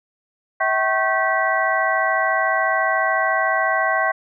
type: tone cluster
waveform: sine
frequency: 649 / 763 / 1096 / 1549 / 1948 Hz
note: E5 / G5 / C#6 / G6 / B6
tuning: -27 / -47 / -20 / -21 / -24 cents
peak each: -23 dBFS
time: 0.6-4.12 s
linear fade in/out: 10 ms
effects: none